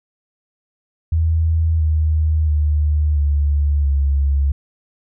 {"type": "tone with pitch steps", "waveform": "sine", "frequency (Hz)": [81, 78.02, 75.14, 72.37, 69.7], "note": ["E2", "D#2", "D2", "D2", "C#2"], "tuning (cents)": [-30, 5, 40, -25, 10], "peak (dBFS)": -13, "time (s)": [1.12, 4.52], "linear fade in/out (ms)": 5, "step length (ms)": 680, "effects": []}